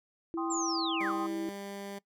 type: tone with pitch glide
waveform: sine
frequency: 331.5 to 328.5 Hz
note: E4 to E4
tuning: +10 to -6 cents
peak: -32 dBFS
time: 0.34-1.49 s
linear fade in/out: 0 ms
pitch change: -16 cents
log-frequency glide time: 0.69-0.91 s
type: chord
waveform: sine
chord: C minor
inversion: second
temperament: equal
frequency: 784 / 1046.5 / 1244.5 Hz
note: G5 / C6 / Eb6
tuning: 0 / 0 / 0 cents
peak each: -38 / -38 / -39 dBFS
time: 0.37-1.27 s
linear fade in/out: 10 ms
type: linear sweep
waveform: sine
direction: down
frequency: 7550 to 999 Hz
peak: -33 dBFS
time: 0.5-1.13 s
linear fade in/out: 10 ms
type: tone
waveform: 15% pulse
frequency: 199.4 Hz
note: G3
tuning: 30 cents sharp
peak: -33 dBFS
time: 1-1.99 s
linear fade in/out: 10 ms
effects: noise-tail reverb RT60 0.1 s tail -21 dB re dry